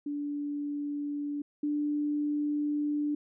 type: tone pair in turn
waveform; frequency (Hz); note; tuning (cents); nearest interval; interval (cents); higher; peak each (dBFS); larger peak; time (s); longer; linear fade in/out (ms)
sine; 290.2 / 294.8; D4 / D4; -21 / +7; unison; 28; second; -31 / -27; second; 0.06-1.42 / 1.63-3.15; second; 5
effects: none